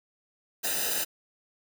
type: noise with comb filter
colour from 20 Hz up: white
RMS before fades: -29 dBFS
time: 0.63-1.05 s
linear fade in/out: 20 ms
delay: 0.9 ms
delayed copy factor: -0.85
effects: none